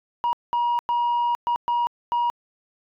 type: tone bursts at uneven times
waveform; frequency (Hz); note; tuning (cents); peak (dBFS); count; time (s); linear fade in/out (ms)
sine; 955; A#5; +42; -17; 6; 0.24-0.33 / 0.53-0.79 / 0.89-1.35 / 1.47-1.56 / 1.68-1.87 / 2.12-2.3; 0
effects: tanh soft clip ceiling -18 dBFS